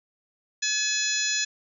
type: harmonic tone with a mistuned harmonic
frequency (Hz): 852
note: G#5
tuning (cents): +44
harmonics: 2 / 3 / 4 / 5 / 6 / 7 / 8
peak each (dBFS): -31 / -32 / -32 / -31 / -33 / -31 / -30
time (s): 0.62-1.45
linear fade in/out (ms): 10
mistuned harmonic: 5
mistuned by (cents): -72
effects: none